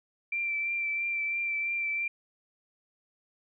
sine tone with vibrato, 2349 Hz, D7, in tune, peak -28 dBFS, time 0.32-2.08 s, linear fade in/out 5 ms, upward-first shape triangle, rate 3 Hz, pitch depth 24 cents each way, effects none

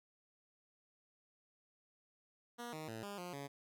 10% pulse tone with pitch steps, 239.1 / 156.3 / 112.1 / 202.4 / 177.7 / 140.6 Hz, A#3 / D#3 / A2 / G#3 / F3 / C#3, +44 / +8 / +33 / -44 / +30 / +25 cents, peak -36 dBFS, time 2.58-3.48 s, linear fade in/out 20 ms, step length 150 ms, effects none

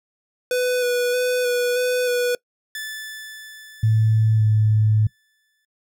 square tone with vibrato, 494.3 Hz, B4, 1 cent sharp, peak -19 dBFS, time 0.51-2.35 s, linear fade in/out 2 ms, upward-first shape square, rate 1.6 Hz, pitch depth 15 cents each way
sawtooth tone with exponential decay, 1747 Hz, A6, 13 cents flat, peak -24 dBFS, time 2.75-5.65 s, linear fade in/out 2 ms, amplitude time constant 630 ms
sine tone with pitch glide, 110 to 107.8 Hz, A2 to A2, 0 to -35 cents, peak -14 dBFS, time 3.83-5.07 s, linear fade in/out 5 ms, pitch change -35 cents, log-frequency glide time 4.36-4.43 s
effects noise-tail reverb RT60 0.1 s tail -23 dB re dry

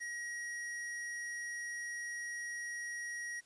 square tone, 1900 Hz, A#6, 33 cents sharp, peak -40 dBFS, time 0-3.41 s, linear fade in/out 20 ms, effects white hiss -67 dBFS RMS until 3.45 s + resampled to 22050 Hz

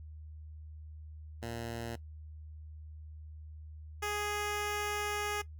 10% pulse tone pair in turn, 116.54 / 415.3 Hz, A#2 / G#4, 0 / 0 cents, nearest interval octave + minor seventh, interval 2200 cents, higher second, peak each -30 / -25 dBFS, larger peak second, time 1.42-1.96 / 4.02-5.42 s, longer second, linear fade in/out 10 ms, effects noise-tail reverb RT60 0.1 s tail -17 dB re dry + added 77 Hz sine -45 dBFS peak until 5.59 s

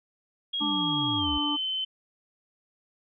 sine tone with pitch glide, 3283 to 3063 Hz, G#7 to G7, -21 to -41 cents, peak -27 dBFS, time 0.53-1.85 s, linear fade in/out 10 ms, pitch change -120 cents, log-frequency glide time 1.17-1.28 s
harmonic tone, 293.7 Hz, D4, in tune, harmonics 1 / 3 / 4, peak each -29 / -34 / -35 dBFS, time 0.6-1.57 s, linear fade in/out 20 ms
sine linear sweep, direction down, 220 to 61.74 Hz, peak -33 dBFS, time 0.61-1.38 s, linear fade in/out 5 ms
effects none

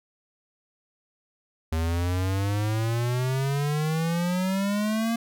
square exponential sweep, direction up, 79.4 to 233.1 Hz, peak -24 dBFS, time 1.72-5.16 s, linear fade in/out 5 ms, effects none

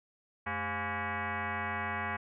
sine tone with frequency modulation, 398.6 Hz, G4, 29 cents sharp, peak -32 dBFS, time 0.46-2.17 s, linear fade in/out 10 ms, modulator 308 Hz, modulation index 6, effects none

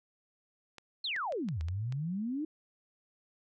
clicks, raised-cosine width 0.2 ms, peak -30 dBFS, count 7, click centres 0.783 / 1.163 / 1.323 / 1.487 / 1.61 / 1.685 / 1.924 s
sine exponential two-way sweep, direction down then up, 4381 to 76 to 320 Hz, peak -32 dBFS, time 1.04-2.45 s, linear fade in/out 5 ms, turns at 1.61 s
effects none

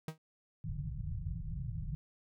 45% pulse tone with exponential decay, 158.1 Hz, D#3, 28 cents sharp, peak -34 dBFS, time 0.08-0.18 s, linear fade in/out 2 ms, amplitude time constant 21 ms
white low-pass noise, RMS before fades -39 dBFS, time 0.64-1.95 s, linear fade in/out 0 ms, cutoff 170 Hz, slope 96 dB/octave
effects none

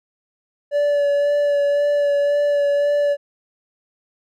triangle tone with vibrato, 576 Hz, D5, 34 cents flat, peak -13 dBFS, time 0.71-3.17 s, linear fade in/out 50 ms, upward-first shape sine, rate 1.9 Hz, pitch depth 16 cents each way, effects none

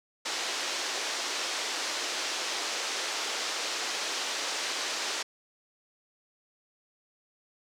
white band-pass noise, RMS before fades -33 dBFS, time 0.25-5.23 s, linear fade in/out 10 ms, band 320 to 6300 Hz, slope 24 dB/octave, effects none

